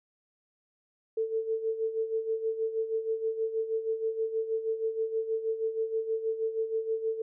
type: tone with tremolo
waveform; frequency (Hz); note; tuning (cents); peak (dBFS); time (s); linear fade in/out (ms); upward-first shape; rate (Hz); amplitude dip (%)
sine; 445.4; A4; +21; -25; 1.17-7.22; 5; sine; 6.3; 70
effects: none